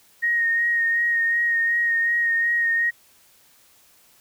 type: tone with vibrato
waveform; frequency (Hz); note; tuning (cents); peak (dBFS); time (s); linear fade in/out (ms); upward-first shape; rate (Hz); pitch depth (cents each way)
sine; 1864.7; A#6; 0; -18; 0.22-2.91; 20; sine; 2.7; 22
effects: white hiss -56 dBFS RMS until 4.2 s